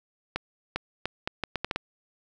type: accelerating click train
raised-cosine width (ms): 0.3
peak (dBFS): -12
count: 9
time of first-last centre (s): 0.36-1.76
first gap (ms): 400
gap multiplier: 0.74
effects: none